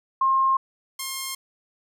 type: tone pair in turn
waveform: sine / 5% pulse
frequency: 1066 / 1066 Hz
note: C6 / C6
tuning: +32 / +32 cents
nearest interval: unison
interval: 0 cents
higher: neither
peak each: -17 dBFS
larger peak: neither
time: 0.21-0.57 / 0.99-1.35 s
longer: neither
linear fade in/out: 5 ms
effects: none